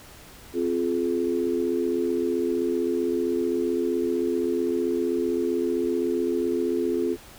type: chord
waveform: sine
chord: F minor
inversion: second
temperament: equal with one note detuned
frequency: 261.6 / 349.2 / 424.8 Hz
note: C4 / F4 / Ab4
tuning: 0 / 0 / +39 cents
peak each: -28 / -25 / -27 dBFS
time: 0.53-7.17 s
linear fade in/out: 50 ms
effects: pink hiss -47 dBFS RMS until 7.38 s